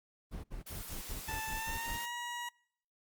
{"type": "noise bursts", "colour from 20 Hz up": "brown", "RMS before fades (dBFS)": -42, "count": 9, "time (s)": [0.31, 1.984], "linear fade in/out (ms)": 20, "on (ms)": 130, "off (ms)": 63}
{"type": "high-pass noise", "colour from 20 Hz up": "white", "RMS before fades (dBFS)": -46, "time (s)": [0.66, 2.06], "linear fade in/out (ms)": 10, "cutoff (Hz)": 110, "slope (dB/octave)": 96}
{"type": "tone with pitch glide", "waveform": "20% pulse", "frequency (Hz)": [880, 959.6], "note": ["A5", "A#5"], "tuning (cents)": [0, 50], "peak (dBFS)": -33, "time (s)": [1.28, 2.49], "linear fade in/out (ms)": 5, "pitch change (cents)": 150, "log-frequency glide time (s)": [1.52, 2.12]}
{"effects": ["noise-tail reverb RT60 0.7 s tail -26 dB re dry", "Opus 24 kbps"]}